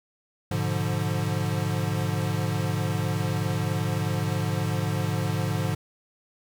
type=chord; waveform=square; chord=G# diminished seventh; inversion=none; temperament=equal; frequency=103.83 / 123.47 / 146.83 / 174.61 Hz; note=G#2 / B2 / D3 / F3; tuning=0 / 0 / 0 / 0 cents; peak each=-29 / -34 / -30 / -32 dBFS; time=0.51-5.75 s; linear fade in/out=5 ms; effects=10-bit